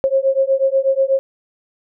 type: beating tone pair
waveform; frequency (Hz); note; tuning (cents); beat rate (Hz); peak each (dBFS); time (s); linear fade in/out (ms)
sine; 534 / 542.2; C5 / C#5; +35 / -38; 8.2; -16; 0.04-1.19; 0
effects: none